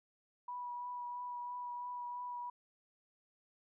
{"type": "tone with vibrato", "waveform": "sine", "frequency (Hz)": 977, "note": "B5", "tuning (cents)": -19, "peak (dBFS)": -40, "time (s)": [0.48, 2.5], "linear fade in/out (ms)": 5, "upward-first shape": "triangle", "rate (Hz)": 3, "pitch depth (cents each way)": 17, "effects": []}